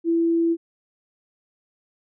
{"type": "tone", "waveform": "sine", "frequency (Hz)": 333.7, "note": "E4", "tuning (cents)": 21, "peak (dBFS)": -17, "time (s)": [0.04, 0.57], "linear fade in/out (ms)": 50, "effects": []}